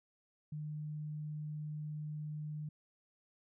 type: tone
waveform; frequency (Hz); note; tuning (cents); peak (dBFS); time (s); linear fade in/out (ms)
sine; 151.4; D#3; -47; -39; 0.52-2.69; 5
effects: none